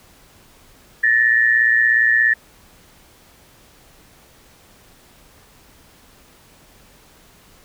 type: tone pair together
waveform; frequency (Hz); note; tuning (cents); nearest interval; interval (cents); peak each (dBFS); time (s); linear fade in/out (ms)
sine; 1754 / 1871; A6 / A#6; -6 / +6; minor second; 112; -14 / -16; 1.03-2.34; 10
effects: pink hiss -50 dBFS RMS until 7.64 s